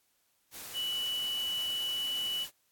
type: tone in noise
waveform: sine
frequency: 2960 Hz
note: F#7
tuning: in tune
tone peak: -31 dBFS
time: 0.73-2.47 s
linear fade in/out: 50 ms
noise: white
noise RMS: -44 dBFS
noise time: 0.51-2.51 s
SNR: +10 dB
effects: white hiss -73 dBFS RMS until 2.71 s + AAC 64 kbps